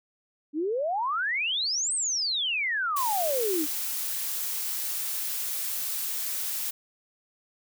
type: exponential two-way sweep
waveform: sine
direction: up then down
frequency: 284.1 to 8660 to 284.1 Hz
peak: -25 dBFS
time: 0.53-3.67 s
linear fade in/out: 50 ms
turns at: 1.94 s
type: noise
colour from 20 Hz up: blue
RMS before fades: -31 dBFS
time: 2.96-6.71 s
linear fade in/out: 10 ms
effects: none